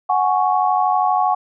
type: chord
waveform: sine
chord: F# suspended second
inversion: none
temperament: just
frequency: 740 / 832.5 / 1110 Hz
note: F#5 / G#5 / C#6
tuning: 0 / +4 / +2 cents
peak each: -17 / -19 / -20 dBFS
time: 0.09-1.35 s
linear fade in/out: 10 ms
effects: none